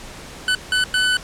25% pulse tone bursts at uneven times, 1499 Hz, F#6, 22 cents sharp, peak -12 dBFS, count 3, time 0.48-0.55 / 0.72-0.84 / 0.94-1.17 s, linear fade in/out 2 ms, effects pink hiss -37 dBFS RMS until 1.23 s + low-pass 9000 Hz 12 dB/octave

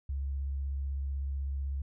sine tone with vibrato, 68.8 Hz, C#2, 12 cents flat, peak -31 dBFS, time 0.09-1.82 s, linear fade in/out 5 ms, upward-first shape sine, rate 16 Hz, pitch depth 23 cents each way, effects none

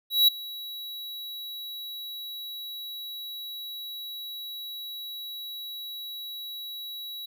square tone with ADSR envelope, 3900 Hz, B7, 23 cents flat, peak -15 dBFS, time 0.1-7.26 s, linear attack 180 ms, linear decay 8 ms, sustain -21 dB, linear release 8 ms, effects none

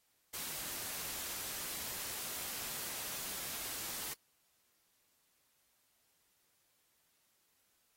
white noise, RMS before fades -42 dBFS, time 0.33-4.14 s, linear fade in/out 10 ms, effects white hiss -75 dBFS RMS until 7.96 s + AAC 48 kbps

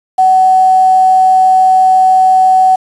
sine tone with quantisation, 751 Hz, F#5, 26 cents sharp, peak -4 dBFS, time 0.18-2.76 s, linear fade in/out 10 ms, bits 5, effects resampled to 24000 Hz

